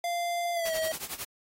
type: tone with pitch glide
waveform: square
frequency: 693 to 639.2 Hz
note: F5 to D#5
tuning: -14 to +47 cents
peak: -29 dBFS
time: 0.04-0.92 s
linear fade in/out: 2 ms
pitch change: -139 cents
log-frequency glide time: 0.53-0.74 s
type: noise with tremolo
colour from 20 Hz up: white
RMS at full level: -35 dBFS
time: 0.65-1.25 s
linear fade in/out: 5 ms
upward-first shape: sine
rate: 11 Hz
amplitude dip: 85%
effects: AAC 48 kbps